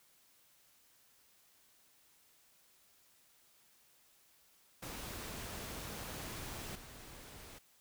pink noise with level steps, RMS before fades -45 / -53 dBFS, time 4.82-7.59 s, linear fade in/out 10 ms, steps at 6.75 s, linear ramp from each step 5 ms, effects white hiss -68 dBFS RMS until 7.8 s

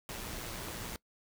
pink noise with amplitude modulation, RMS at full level -40 dBFS, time 0.09-0.96 s, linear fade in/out 0 ms, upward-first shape sine, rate 118 Hz, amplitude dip 35%, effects noise-tail reverb RT60 0.1 s tail -22 dB re dry

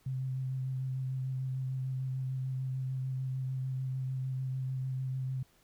sine tone with vibrato, 130.81 Hz, C3, in tune, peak -32 dBFS, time 0.06-5.43 s, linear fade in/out 5 ms, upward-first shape sine, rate 6.7 Hz, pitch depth 16 cents each way, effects pink hiss -67 dBFS RMS until 5.63 s

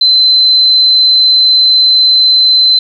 sine tone, 4062 Hz, B7, 48 cents sharp, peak -4 dBFS, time 0.01-2.79 s, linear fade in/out 5 ms, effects 7-bit

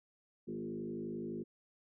sine tone with frequency modulation, 290 Hz, D4, 22 cents flat, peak -38 dBFS, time 0.47-1.44 s, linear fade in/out 20 ms, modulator 51.7 Hz, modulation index 2.2, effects none

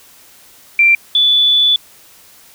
sine tone pair in turn, 2359 / 3466 Hz, D7 / A7, +7 / -27 cents, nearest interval perfect fifth, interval 666 cents, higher second, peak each -6 / -8 dBFS, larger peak first, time 0.79-0.95 / 1.15-1.76 s, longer second, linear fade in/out 2 ms, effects white hiss -44 dBFS RMS until 2.54 s

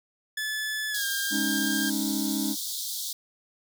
sawtooth tone with pitch glide, 1729 to 1603.9 Hz, A6 to G6, -31 to +39 cents, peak -25 dBFS, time 0.37-1.9 s, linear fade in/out 5 ms, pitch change -130 cents, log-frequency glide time 0.9-1.05 s
pink high-pass noise, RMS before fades -33 dBFS, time 0.94-3.13 s, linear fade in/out 5 ms, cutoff 3400 Hz, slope 96 dB/octave
triangle chord, Ab suspended fourth, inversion none, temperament just, 207.7 / 276.9 / 311.5 Hz, Ab3 / Db4 / Eb4, 0 / -2 / +2 cents, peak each -29 dBFS, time 1.3-2.56 s, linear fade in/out 50 ms
effects none

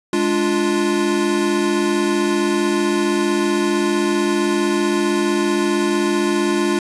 square chord, D diminished, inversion second, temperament equal, 207.7 / 293.7 / 349.2 Hz, Ab3 / D4 / F4, 0 / 0 / 0 cents, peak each -23 / -22 / -19 dBFS, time 0.13-6.79 s, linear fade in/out 2 ms, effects resampled to 24000 Hz + 7-bit

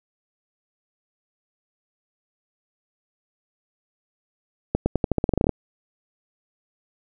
accelerating click train, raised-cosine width 2 ms, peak -6 dBFS, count 14, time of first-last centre 4.75-5.493 s, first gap 110 ms, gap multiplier 0.88, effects none

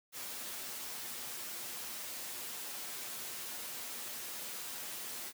white noise with comb filter, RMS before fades -43 dBFS, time 0.12-5.33 s, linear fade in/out 50 ms, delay 8.3 ms, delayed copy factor +0.55, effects high-pass 150 Hz 12 dB/octave

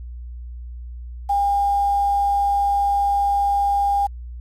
sine tone with quantisation, 805 Hz, G5, 46 cents sharp, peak -16 dBFS, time 1.29-4.07 s, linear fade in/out 10 ms, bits 7, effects added 60 Hz sine -31 dBFS peak until 4.4 s + resampled to 32000 Hz

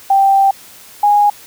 sine tone pair in turn, 784 / 824.3 Hz, G5 / G#5, 0 / -13 cents, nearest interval minor second, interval 87 cents, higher second, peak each -7 dBFS, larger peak neither, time 0.1-0.51 / 1.03-1.3 s, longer first, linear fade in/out 5 ms, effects white hiss -39 dBFS RMS until 1.46 s

